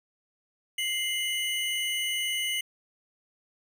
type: tone pair together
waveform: square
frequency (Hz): 2093 / 2951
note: C7 / F#7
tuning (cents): 0 / -5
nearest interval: tritone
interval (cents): 595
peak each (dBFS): -32 / -30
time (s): 0.78-2.61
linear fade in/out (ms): 5
effects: none